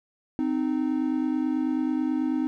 triangle tone pair together, 259.8 / 309 Hz, C4 / D#4, -12 / -12 cents, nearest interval minor third, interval 300 cents, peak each -24 dBFS, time 0.39-2.47 s, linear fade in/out 0 ms, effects none

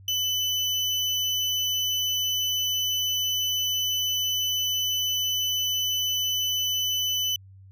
35% pulse tone, 3002 Hz, F#7, 24 cents sharp, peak -22 dBFS, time 0.08-7.36 s, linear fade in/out 2 ms, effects added 96 Hz sine -46 dBFS peak until 7.71 s

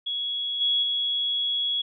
sine tone with level steps, 3346 Hz, G#7, 12 cents sharp, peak -26 / -20 / -23 dBFS, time 0.06-1.82 s, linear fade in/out 10 ms, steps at 0.6 / 0.82 s, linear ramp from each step 20 ms, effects none

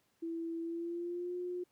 sine tone with pitch glide, 331.5 to 357.4 Hz, E4 to F4, +10 to +40 cents, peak -36 dBFS, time 0.22-1.64 s, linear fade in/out 10 ms, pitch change +130 cents, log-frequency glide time 0.61-1.35 s, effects pink hiss -75 dBFS RMS until 1.71 s + high-pass 100 Hz 12 dB/octave

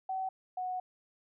sine tone pair in turn, 759 / 736.1 Hz, F#5 / F#5, +44 / -9 cents, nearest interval minor second, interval 53 cents, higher first, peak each -32 / -33 dBFS, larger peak first, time 0.09-0.29 / 0.57-0.8 s, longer second, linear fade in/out 5 ms, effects none

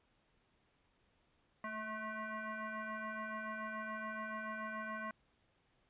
sine tone with frequency modulation, 220 Hz, A3, in tune, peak -40 dBFS, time 1.64-5.11 s, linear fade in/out 2 ms, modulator 433 Hz, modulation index 4, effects pink hiss -75 dBFS RMS until 5.89 s + resampled to 8000 Hz

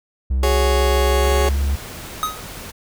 triangle tone with pitch glide, 64.9 to 69.56 Hz, C2 to C#2, -13 to +7 cents, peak -14 dBFS, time 0.3-1.76 s, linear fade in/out 10 ms, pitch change +120 cents, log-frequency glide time 1.09-1.55 s
30% pulse chord, F# suspended second, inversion none, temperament just, 370 / 416.2 / 555 Hz, F#4 / G#4 / C#5, 0 / +4 / +2 cents, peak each -21 / -18 / -19 dBFS, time 0.43-1.49 s, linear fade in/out 2 ms
pink noise, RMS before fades -34 dBFS, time 1.22-2.72 s, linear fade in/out 20 ms
square tone with exponential decay, 1261 Hz, D#6, 23 cents sharp, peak -16 dBFS, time 2.23-2.46 s, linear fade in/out 0 ms, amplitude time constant 48 ms
effects none

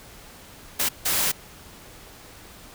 white noise bursts at uneven times, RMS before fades -23 dBFS, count 2, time 0.79-0.89 / 1.05-1.32 s, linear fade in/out 10 ms, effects pink hiss -46 dBFS RMS until 2.74 s

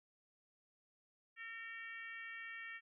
harmonic tone with a mistuned harmonic, 457.1 Hz, A#4, 34 cents flat, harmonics 3 / 4 / 5 / 6 / 7, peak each -57 / -48 / -52 / -57 / -63 dBFS, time 1.36-2.81 s, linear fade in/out 50 ms, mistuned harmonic 3, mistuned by -24 cents, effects none

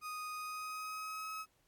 35% pulse tone with pitch glide, 1243 to 1280.2 Hz, D#6 to D#6, -2 to +49 cents, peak -39 dBFS, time 0.01-1.46 s, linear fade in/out 50 ms, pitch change +51 cents, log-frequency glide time 0.36-1.3 s, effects pink hiss -75 dBFS RMS until 1.67 s + AAC 64 kbps

